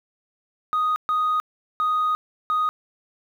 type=tone bursts at uneven times; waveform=sine; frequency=1244.5 Hz; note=D#6; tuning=in tune; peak=-17 dBFS; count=4; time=0.73-0.96 / 1.09-1.4 / 1.8-2.15 / 2.5-2.69 s; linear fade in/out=0 ms; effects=tanh soft clip ceiling -17 dBFS + 9-bit